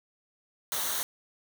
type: noise with comb filter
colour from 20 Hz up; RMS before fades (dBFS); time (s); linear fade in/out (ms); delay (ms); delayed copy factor
white; -31; 0.72-1.03; 0; 0.4; -0.6
effects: none